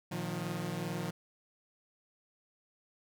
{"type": "chord", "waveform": "sawtooth", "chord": "Bb suspended fourth", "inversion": "none", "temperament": "equal with one note detuned", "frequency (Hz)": [116.54, 155.56, 177.97], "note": ["Bb2", "Eb3", "F3"], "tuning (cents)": [0, 0, 33], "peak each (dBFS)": [-39, -35, -34], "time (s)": [0.11, 1.11], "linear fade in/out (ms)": 10, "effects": []}